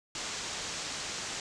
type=low-pass noise; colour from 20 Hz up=white; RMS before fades=-38 dBFS; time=0.15-1.4 s; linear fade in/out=2 ms; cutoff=7700 Hz; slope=48 dB/octave; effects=none